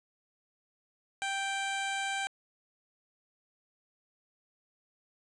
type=tone; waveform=15% pulse; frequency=784 Hz; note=G5; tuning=in tune; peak=-25 dBFS; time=1.22-2.27 s; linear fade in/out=0 ms; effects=resampled to 22050 Hz